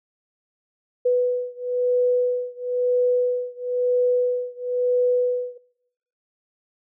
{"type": "beating tone pair", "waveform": "sine", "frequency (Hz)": [494.4, 495.4], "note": ["B4", "B4"], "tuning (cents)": [2, 5], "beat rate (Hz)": 1, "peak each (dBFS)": [-21, -22], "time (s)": [1.05, 5.58], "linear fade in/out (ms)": 10, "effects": ["noise-tail reverb RT60 1.0 s tail -24 dB re dry"]}